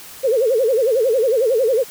sine tone with vibrato, 484.5 Hz, B4, 33 cents flat, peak -13 dBFS, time 0.23-1.84 s, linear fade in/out 20 ms, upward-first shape sine, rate 11 Hz, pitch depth 210 cents each way, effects white hiss -38 dBFS RMS until 1.9 s

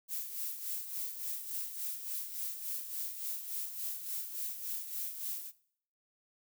violet noise with tremolo, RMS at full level -37 dBFS, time 0.08-5.52 s, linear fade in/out 50 ms, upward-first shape sine, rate 3.5 Hz, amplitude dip 60%, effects noise-tail reverb RT60 0.6 s tail -19 dB re dry

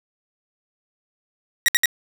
sawtooth tone bursts, 1900 Hz, A#6, 33 cents sharp, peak -10 dBFS, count 3, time 1.66-1.857 s, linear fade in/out 0 ms, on 23 ms, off 64 ms, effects none

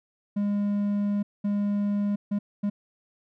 triangle tone bursts at uneven times, 204 Hz, G#3, 31 cents flat, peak -21 dBFS, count 4, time 0.36-1.23 / 1.44-2.16 / 2.31-2.39 / 2.63-2.7 s, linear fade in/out 10 ms, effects none

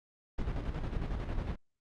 brown noise with tremolo, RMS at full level -33 dBFS, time 0.38-1.56 s, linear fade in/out 10 ms, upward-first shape square, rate 11 Hz, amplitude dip 45%, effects low-pass 4000 Hz 12 dB/octave + Opus 48 kbps

